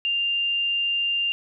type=tone; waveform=sine; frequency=2794 Hz; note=F7; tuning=in tune; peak=-21 dBFS; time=0.05-1.32 s; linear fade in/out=0 ms; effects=none